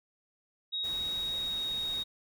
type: tone with pitch glide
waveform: sine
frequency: 3780 to 3758 Hz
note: A#7 to A#7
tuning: +23 to +13 cents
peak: -31 dBFS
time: 0.72-2.04 s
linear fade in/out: 20 ms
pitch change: -10 cents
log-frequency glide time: 1.2-1.69 s
type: noise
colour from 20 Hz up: pink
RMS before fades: -47 dBFS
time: 0.83-2.04 s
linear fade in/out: 20 ms
effects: none